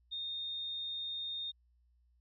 sine tone, 3670 Hz, A#7, 28 cents flat, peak -37 dBFS, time 0.11-1.52 s, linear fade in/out 20 ms, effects added 60 Hz sine -67 dBFS peak until 2.2 s

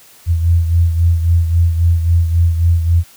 sine beating tone pair, 84 / 87.7 Hz, E2 / F2, +33 / +8 cents, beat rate 3.7 Hz, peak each -10 / -18 dBFS, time 0.26-3.04 s, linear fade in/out 50 ms, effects white hiss -44 dBFS RMS until 3.16 s

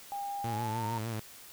sine tone with pitch glide, 804 to 918.2 Hz, G5 to A#5, +44 to -26 cents, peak -34 dBFS, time 0.12-0.98 s, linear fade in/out 0 ms, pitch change +230 cents, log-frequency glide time 0.45-0.87 s
sawtooth tone with vibrato, 112.2 Hz, A2, 34 cents sharp, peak -30 dBFS, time 0.44-1.2 s, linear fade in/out 5 ms, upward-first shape triangle, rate 6.6 Hz, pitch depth 90 cents each way
effects white hiss -51 dBFS RMS until 1.52 s

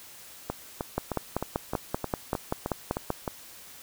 two click trains, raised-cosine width 1 ms, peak -15 / -12 dBFS, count 10 / 12, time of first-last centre 0.5-3.278 / 0.98-3.104 s, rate 3.24 / 5.18 Hz, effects white hiss -48 dBFS RMS until 3.82 s

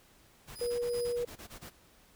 pink noise bursts, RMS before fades -47 dBFS, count 11, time 0.47-1.703 s, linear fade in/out 20 ms, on 93 ms, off 21 ms
20% pulse tone with tremolo, 4978 Hz, D#8, in tune, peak -36 dBFS, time 0.55-1.17 s, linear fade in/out 10 ms, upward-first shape triangle, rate 2.8 Hz, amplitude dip 85%
sine tone, 481.2 Hz, B4, 45 cents flat, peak -30 dBFS, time 0.61-1.25 s, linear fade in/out 5 ms
effects pink hiss -62 dBFS RMS until 2.15 s

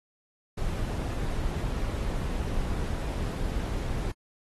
brown noise, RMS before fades -30 dBFS, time 0.57-4.12 s, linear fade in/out 10 ms, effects AAC 32 kbps

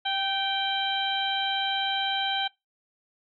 harmonic tone with a mistuned harmonic, 784 Hz, G5, in tune, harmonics 1 / 2 / 3 / 4 / 5, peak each -29 / -33 / -38 / -29 / -34 dBFS, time 0.05-2.48 s, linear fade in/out 10 ms, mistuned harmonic 2, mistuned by -22 cents, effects noise-tail reverb RT60 0.2 s tail -22 dB re dry

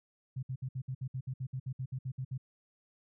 sine tone bursts, 130 Hz, C3, 11 cents flat, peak -34 dBFS, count 16, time 0.36-2.379 s, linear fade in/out 10 ms, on 69 ms, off 61 ms, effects none

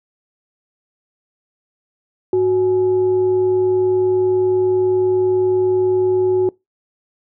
sine tone with frequency modulation, 370 Hz, F#4, in tune, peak -12 dBFS, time 2.33-6.49 s, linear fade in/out 2 ms, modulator 474 Hz, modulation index 0.21, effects noise-tail reverb RT60 0.2 s tail -24 dB re dry

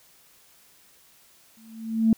sine tone with exponential growth, 223.7 Hz, A3, 29 cents sharp, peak -12 dBFS, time 1.57-2.13 s, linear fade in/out 2 ms, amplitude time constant 120 ms, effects tanh soft clip ceiling -9 dBFS + white hiss -57 dBFS RMS until 2.17 s

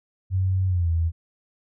sine tone with pitch glide, 94 to 82.78 Hz, F#2 to E2, +28 to +8 cents, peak -19 dBFS, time 0.3-1.12 s, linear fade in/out 50 ms, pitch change -220 cents, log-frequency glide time 0.67-0.9 s, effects none

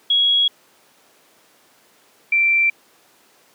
sine tone pair in turn, 3322 / 2349 Hz, G#7 / D7, 0 / 0 cents, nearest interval tritone, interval 600 cents, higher first, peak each -13 dBFS, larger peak neither, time 0.1-0.48 / 2.32-2.7 s, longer neither, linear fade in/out 5 ms, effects pink hiss -54 dBFS RMS until 3.54 s + high-pass 300 Hz 12 dB/octave

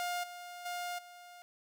sawtooth tone with level steps, 708 Hz, F5, 23 cents sharp, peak -30 / -41 / -33 / -47 dBFS, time 0-1.42 s, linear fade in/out 0 ms, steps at 0.23 / 0.65 / 0.98 s, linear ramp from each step 10 ms, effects none

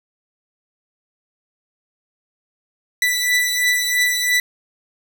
sawtooth beating tone pair, 1975.5 / 1978.5 Hz, B6 / B6, 0 / +3 cents, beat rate 3 Hz, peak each -14 / -18 dBFS, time 3.02-4.4 s, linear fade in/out 2 ms, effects none

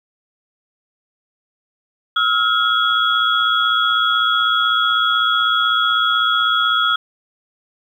sine tone cluster, 1294 / 1410 / 3340 Hz, E6 / F6 / G#7, -32 / +16 / +9 cents, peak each -18 dBFS, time 2.16-6.96 s, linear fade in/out 5 ms, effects 8-bit

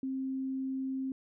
sine tone, 264.9 Hz, C4, 22 cents sharp, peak -32 dBFS, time 0.03-1.12 s, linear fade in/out 2 ms, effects none

